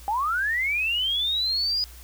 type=linear sweep; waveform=sine; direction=up; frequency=784 to 4978 Hz; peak=-22 dBFS; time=0.08-1.84 s; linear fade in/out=0 ms; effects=added 60 Hz sine -43 dBFS peak until 2.03 s + white hiss -49 dBFS RMS until 2.03 s